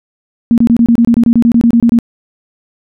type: tone bursts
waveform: sine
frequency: 233.9 Hz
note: A#3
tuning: 6 cents sharp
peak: -4 dBFS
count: 16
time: 0.51-1.988 s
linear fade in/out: 0 ms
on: 68 ms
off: 26 ms
effects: none